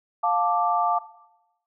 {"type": "chord", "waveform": "sine", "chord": "D minor", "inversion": "first", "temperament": "just", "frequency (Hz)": [704.8, 881, 1174.7], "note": ["F5", "A5", "D6"], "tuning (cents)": [16, 2, 0], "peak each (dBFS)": -24, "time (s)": [0.23, 0.99], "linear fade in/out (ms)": 10, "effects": ["noise-tail reverb RT60 0.9 s tail -17 dB re dry"]}